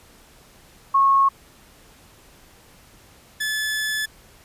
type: tone pair in turn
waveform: sine / sawtooth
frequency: 1094 / 1728.6 Hz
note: C#6 / A6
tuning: -23 / -31 cents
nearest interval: minor sixth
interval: 792 cents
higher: second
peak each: -13 / -19 dBFS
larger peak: first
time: 0.94-1.29 / 3.4-4.06 s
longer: second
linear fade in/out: 10 ms
effects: pink hiss -51 dBFS RMS until 4.44 s + resampled to 32000 Hz